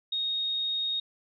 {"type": "tone", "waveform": "sine", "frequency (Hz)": 3729, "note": "A#7", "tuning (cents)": 0, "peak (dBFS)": -27, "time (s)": [0.12, 1], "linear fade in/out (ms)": 5, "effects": []}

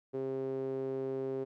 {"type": "tone with band-pass filter", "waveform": "sawtooth", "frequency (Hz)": 133.3, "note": "C3", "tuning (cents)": 33, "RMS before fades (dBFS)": -36, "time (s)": [0.13, 1.45], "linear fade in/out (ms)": 20, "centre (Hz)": 400, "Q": 4.2, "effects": []}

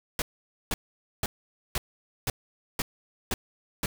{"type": "noise bursts", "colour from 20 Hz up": "pink", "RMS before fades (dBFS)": -28, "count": 8, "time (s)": [0.19, 3.86], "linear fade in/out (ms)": 2, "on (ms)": 30, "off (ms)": 490, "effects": []}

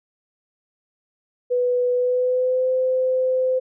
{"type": "tone with pitch glide", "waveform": "sine", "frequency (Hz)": [493.9, 514.3], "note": ["B4", "C5"], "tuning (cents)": [0, -30], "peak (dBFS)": -17, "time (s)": [1.5, 3.6], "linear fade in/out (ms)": 20, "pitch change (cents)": 70, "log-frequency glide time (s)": [1.93, 2.7], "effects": []}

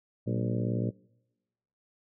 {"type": "harmonic tone with a mistuned harmonic", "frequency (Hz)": 58.8, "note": "A#1", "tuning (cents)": 16, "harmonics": [2, 3, 4, 5, 6, 7, 8, 9, 10], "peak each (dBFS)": [-30, -34, -36, -38, -40, -41, -42, -43, -44], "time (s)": [0.26, 0.91], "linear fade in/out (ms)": 20, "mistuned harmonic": 3, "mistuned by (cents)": 120, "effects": ["noise-tail reverb RT60 1.0 s tail -25 dB re dry"]}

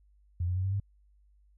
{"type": "tone with pitch steps", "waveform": "sine", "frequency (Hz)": [87.3, 90.22, 93.24, 96.36, 99.59], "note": ["F2", "F#2", "F#2", "G2", "G2"], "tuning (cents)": [0, -43, 14, -29, 28], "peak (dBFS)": -27, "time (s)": [0.4, 0.8], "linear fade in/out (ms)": 5, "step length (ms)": 80, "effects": ["added 50 Hz sine -60 dBFS peak until 1.57 s"]}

